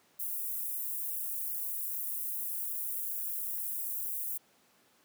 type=high-pass noise; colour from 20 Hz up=white; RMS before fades=-36 dBFS; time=0.19-4.38 s; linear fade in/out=10 ms; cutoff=11000 Hz; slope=24 dB/octave; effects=pink hiss -66 dBFS RMS until 5.04 s + high-pass 200 Hz 12 dB/octave